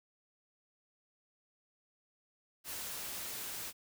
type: noise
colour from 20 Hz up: white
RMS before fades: -42 dBFS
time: 2.64-3.73 s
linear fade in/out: 50 ms
effects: none